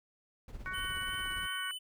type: noise with tremolo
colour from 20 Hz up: brown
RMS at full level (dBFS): -43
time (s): 0.48-1.47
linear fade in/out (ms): 2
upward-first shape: triangle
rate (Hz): 17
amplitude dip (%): 70
type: harmonic tone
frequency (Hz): 372.7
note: F#4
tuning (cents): +13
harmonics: 3 / 4 / 5 / 6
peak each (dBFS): -43 / -38 / -46 / -46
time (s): 0.66-1.71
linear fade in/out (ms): 0
type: tone with vibrato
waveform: square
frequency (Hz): 3009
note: F#7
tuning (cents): +28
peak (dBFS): -39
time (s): 0.73-1.79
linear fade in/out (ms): 20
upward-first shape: sine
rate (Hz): 2.9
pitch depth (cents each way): 17
effects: none